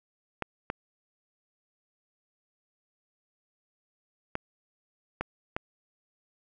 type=clicks; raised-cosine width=0.5 ms; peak=-15 dBFS; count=5; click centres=0.423 / 0.701 / 4.354 / 5.21 / 5.565 s; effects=none